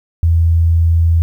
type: tone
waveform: sine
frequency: 83.1 Hz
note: E2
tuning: 15 cents sharp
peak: -8 dBFS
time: 0.23-1.22 s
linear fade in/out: 0 ms
effects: 8-bit